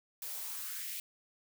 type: noise with high-pass filter sweep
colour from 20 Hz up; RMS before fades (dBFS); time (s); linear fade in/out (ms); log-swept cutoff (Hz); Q
blue; -41; 0.22-1; 2; 480 to 2600; 2.4
effects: none